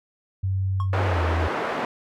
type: tone with pitch glide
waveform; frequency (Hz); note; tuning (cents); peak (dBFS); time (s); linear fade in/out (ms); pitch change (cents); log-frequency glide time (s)
sine; 95.6 to 83.22; G2 to E2; -43 to +17; -21; 0.43-1.48; 10; -240; 1.06-1.2
type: tone with exponential decay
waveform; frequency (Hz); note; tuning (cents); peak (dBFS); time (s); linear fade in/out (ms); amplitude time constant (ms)
triangle; 1087; C#6; -34; -24; 0.8-0.92; 1; 25
type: band-pass noise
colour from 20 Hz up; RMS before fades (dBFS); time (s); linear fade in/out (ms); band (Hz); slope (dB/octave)
pink; -27; 0.93-1.85; 2; 380 to 1500; 12
effects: none